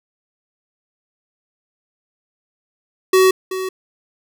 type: tone with echo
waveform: square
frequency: 375.8 Hz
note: F#4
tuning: 27 cents sharp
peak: -10 dBFS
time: 3.13-3.31 s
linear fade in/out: 5 ms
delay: 380 ms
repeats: 1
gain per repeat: -12 dB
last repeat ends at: 3.69 s
effects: none